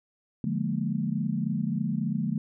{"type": "chord", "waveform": "sine", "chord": "Bb dominant seventh", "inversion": "first", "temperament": "just", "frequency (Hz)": [145.68, 174.81, 209.8, 233.1], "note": ["D3", "F3", "Ab3", "Bb3"], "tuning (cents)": [-14, 2, 18, 0], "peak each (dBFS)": [-32, -31, -30, -32], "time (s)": [0.44, 2.38], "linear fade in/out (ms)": 2, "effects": []}